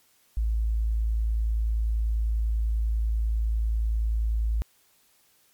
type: tone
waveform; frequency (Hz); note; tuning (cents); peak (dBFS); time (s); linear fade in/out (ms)
sine; 55.1; A1; +3; -22; 0.37-4.62; 0
effects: white hiss -63 dBFS RMS until 5.53 s + MP3 96 kbps